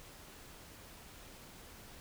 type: silence
effects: pink hiss -54 dBFS RMS until 2 s